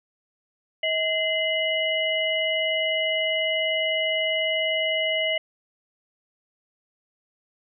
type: tone cluster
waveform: sine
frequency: 635 / 2064 / 2930 Hz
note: D#5 / C7 / F#7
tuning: +35 / -24 / -18 cents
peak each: -26 dBFS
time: 0.83-5.38 s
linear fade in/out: 5 ms
effects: none